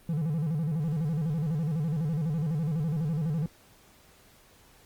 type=tone with vibrato; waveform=triangle; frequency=156.2 Hz; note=D#3; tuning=7 cents sharp; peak=-24 dBFS; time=0.09-3.46 s; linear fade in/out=2 ms; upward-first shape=square; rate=12 Hz; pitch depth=120 cents each way; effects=pink hiss -58 dBFS RMS until 4.85 s + Opus 32 kbps